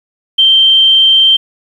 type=tone; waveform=sine; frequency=3136 Hz; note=G7; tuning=in tune; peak=-4 dBFS; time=0.38-1.37 s; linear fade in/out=10 ms; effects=7-bit